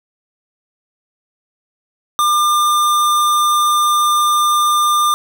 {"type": "tone", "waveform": "square", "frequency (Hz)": 1199, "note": "D6", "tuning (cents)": 36, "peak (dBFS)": -12, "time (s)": [2.19, 5.14], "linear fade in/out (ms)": 0, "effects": []}